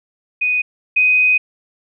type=tone pair in turn; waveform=sine; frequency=2489 / 2503 Hz; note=D#7 / D#7; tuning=0 / +10 cents; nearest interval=unison; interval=10 cents; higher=second; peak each=-14 / -10 dBFS; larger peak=second; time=0.41-0.62 / 0.96-1.38 s; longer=second; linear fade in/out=10 ms; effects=none